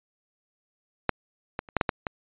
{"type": "clicks", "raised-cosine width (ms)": 0.5, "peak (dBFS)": [-6, -14, -30, -7, -6, -8, -14], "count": 7, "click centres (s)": [1.093, 1.591, 1.688, 1.767, 1.812, 1.892, 2.068], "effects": ["resampled to 8000 Hz"]}